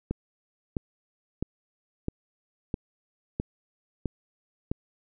click train, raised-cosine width 3 ms, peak -15 dBFS, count 8, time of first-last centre 0.11-4.715 s, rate 1.52 Hz, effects none

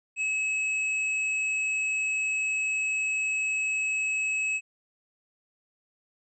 triangle tone with tanh clipping, 2576 Hz, E7, 41 cents flat, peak -27 dBFS, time 0.16-4.61 s, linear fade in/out 50 ms, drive 13 dB, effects resampled to 24000 Hz

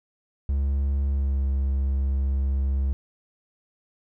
triangle tone with pitch glide, 69.3 to 67.76 Hz, C#2 to C#2, 0 to -39 cents, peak -19 dBFS, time 0.49-2.93 s, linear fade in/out 0 ms, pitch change -39 cents, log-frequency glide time 1.11-1.43 s, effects none

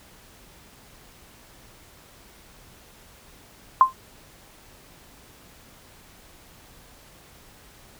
sine tone with exponential decay, 1046.5 Hz, C6, in tune, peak -6 dBFS, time 3.81-3.93 s, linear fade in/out 1 ms, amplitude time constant 25 ms, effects pink hiss -51 dBFS RMS until 7.99 s

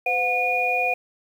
sine tone cluster, 507 / 723 / 2445 Hz, B4 / F#5 / D#7, +45 / -40 / -31 cents, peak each -28 / -24 / -22 dBFS, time 0.06-0.94 s, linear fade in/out 5 ms, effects 8-bit

